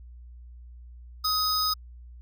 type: tone pair together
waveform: square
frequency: 1263 / 5016 Hz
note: D#6 / D#8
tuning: +26 / +13 cents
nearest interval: 2 octaves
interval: 2387 cents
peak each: -28 / -26 dBFS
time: 1.24-1.74 s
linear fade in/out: 10 ms
effects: added 60 Hz sine -43 dBFS peak until 2.21 s